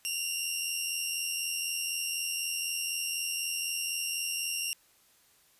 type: tone pair together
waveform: 15% pulse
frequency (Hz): 2753 / 2837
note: F7 / F7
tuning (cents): -25 / +27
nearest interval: minor second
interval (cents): 52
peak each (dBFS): -26 / -28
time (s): 0.05-4.73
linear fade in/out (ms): 0
effects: white hiss -64 dBFS RMS until 5.59 s + resampled to 32000 Hz